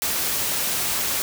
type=noise; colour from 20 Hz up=white; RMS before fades=-24 dBFS; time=0.02-1.22 s; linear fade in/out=0 ms; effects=none